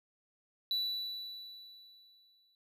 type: tone with exponential decay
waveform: triangle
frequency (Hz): 3955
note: B7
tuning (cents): +2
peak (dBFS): -28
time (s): 0.71-2.55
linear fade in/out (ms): 1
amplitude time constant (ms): 400
effects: none